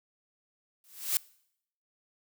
blue noise with exponential growth, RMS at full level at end -24 dBFS, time 0.84-1.17 s, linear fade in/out 1 ms, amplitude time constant 71 ms, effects noise-tail reverb RT60 0.7 s tail -23 dB re dry

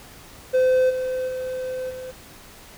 triangle tone with level steps, 513 Hz, C5, 34 cents flat, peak -13 / -21 / -24 / -30 dBFS, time 0.53-2.12 s, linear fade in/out 20 ms, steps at 0.89 / 1.27 / 1.89 s, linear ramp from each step 20 ms, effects pink hiss -45 dBFS RMS until 2.77 s

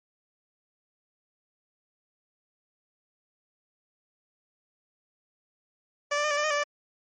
15% pulse tone with pitch steps, 581 / 589 / 605 / 579 / 595 / 616 / 581 / 586 Hz, D5 / D5 / D#5 / D5 / D5 / D#5 / D5 / D5, -19 / +5 / -49 / -25 / +22 / -17 / -19 / -4 cents, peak -18 dBFS, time 6.11-6.638 s, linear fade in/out 10 ms, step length 66 ms, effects MP3 32 kbps

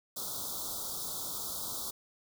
white band-stop noise, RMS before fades -38 dBFS, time 0.16-1.91 s, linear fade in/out 10 ms, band 1400 to 3400 Hz, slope 96 dB/octave, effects none

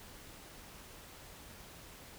silence, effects pink hiss -53 dBFS RMS until 2.18 s

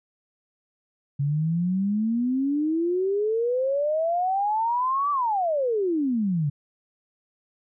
sine exponential two-way sweep, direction up then down, 138.2 to 1174.7 to 138.2 Hz, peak -21 dBFS, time 1.19-6.5 s, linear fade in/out 10 ms, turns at 5.11 s, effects none

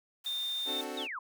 white high-pass noise, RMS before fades -48 dBFS, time 0.24-0.85 s, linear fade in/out 10 ms, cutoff 600 Hz, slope 48 dB/octave
sine tone, 3623 Hz, A7, 50 cents sharp, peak -32 dBFS, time 0.26-0.81 s, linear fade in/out 2 ms
25% pulse chord, D dominant seventh, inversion third, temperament equal with one note detuned, 261.6 / 295.2 / 370 / 440 Hz, C4 / D4 / F#4 / A4, 0 / +9 / 0 / 0 cents, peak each -39 dBFS, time 0.65-1.08 s, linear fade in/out 50 ms
sine linear sweep, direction down, 3871 to 954 Hz, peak -36 dBFS, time 0.97-1.19 s, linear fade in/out 5 ms
effects none

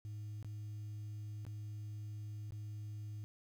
sine tone with dropouts, 105.4 Hz, G#2, 26 cents sharp, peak -40 dBFS, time 0.05-3.24 s, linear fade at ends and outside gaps 0 ms, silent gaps 0.427-0.446 / 1.451-1.466 / 2.507-2.522 s, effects tanh soft clip ceiling -41 dBFS + 11-bit

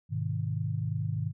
sine chord, G# minor, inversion none, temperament equal with one note detuned, 103.83 / 126.72 / 155.56 Hz, G#2 / B2 / D#3, 0 / +45 / 0 cents, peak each -32 / -34 / -33 dBFS, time 0.09-1.33 s, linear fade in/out 50 ms, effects none

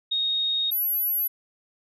sine tone pair in turn, 3729 / 11696 Hz, A#7 / F#9, 0 / -21 cents, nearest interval octave + minor sixth, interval 1979 cents, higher second, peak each -22 dBFS, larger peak neither, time 0.11-0.71 / 0.71-1.28 s, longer first, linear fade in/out 10 ms, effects none

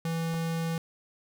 square tone, 164.81 Hz, E3, in tune, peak -29 dBFS, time 0.05-0.78 s, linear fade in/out 2 ms
clicks, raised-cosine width 1 ms, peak -31 dBFS, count 2, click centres 0.339 / 0.345 s
effects none

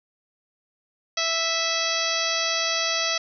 harmonic tone with a mistuned harmonic, 659.3 Hz, E5, in tune, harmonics 1 / 2 / 3 / 4 / 5 / 6 / 7 / 8 / 9, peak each -31 / -31 / -31 / -31 / -31 / -31 / -31 / -31 / -31 dBFS, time 1.17-3.18 s, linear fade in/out 5 ms, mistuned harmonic 4, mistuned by -24 cents, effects none

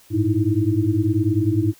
sine tone cluster, 100.9 / 111 / 310.2 / 329 Hz, G#2 / A2 / D#4 / E4, -49 / +16 / -5 / -3 cents, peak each -22 dBFS, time 0.1-1.74 s, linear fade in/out 50 ms, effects white hiss -52 dBFS RMS until 1.79 s

